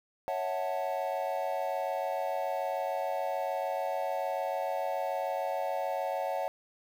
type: chord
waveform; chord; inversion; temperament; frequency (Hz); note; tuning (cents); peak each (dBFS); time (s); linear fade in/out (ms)
triangle; F# minor seventh; second; equal with one note detuned; 554.4 / 653.2 / 740 / 880; C#5 / E5 / F#5 / A5; 0 / -16 / 0 / 0; -33 / -34 / -33 / -36; 0.28-6.48; 0
effects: 9-bit